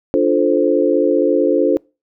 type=chord; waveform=sine; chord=D minor seventh; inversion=none; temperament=equal; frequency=293.7 / 349.2 / 440 / 523.3 Hz; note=D4 / F4 / A4 / C5; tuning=0 / 0 / 0 / 0 cents; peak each=-17 dBFS; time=0.14-1.77 s; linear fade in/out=0 ms; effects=noise-tail reverb RT60 0.3 s tail -26 dB re dry